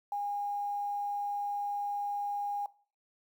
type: tone with quantisation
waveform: sine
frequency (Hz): 815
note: G#5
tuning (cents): -33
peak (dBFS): -31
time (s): 0.12-2.66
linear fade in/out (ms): 2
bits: 10
effects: noise-tail reverb RT60 0.4 s tail -19 dB re dry